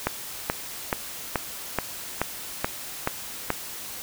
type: click train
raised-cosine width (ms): 0.5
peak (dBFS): -7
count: 9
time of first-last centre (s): 0.07-3.503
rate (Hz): 2.33
effects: white hiss -37 dBFS RMS until 4.02 s